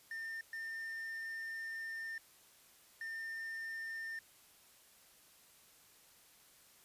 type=tone bursts at uneven times; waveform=triangle; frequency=1806 Hz; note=A6; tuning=45 cents sharp; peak=-39 dBFS; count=3; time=0.11-0.41 / 0.53-2.18 / 3.01-4.19 s; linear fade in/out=2 ms; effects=white hiss -64 dBFS RMS until 6.84 s + resampled to 32000 Hz